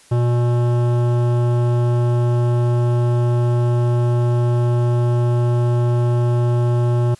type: tone with hard clipping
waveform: sine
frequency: 120.5 Hz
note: B2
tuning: 42 cents flat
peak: -16 dBFS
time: 0.11-7.15 s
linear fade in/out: 10 ms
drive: 15 dB
effects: white hiss -49 dBFS RMS until 7.19 s + resampled to 24000 Hz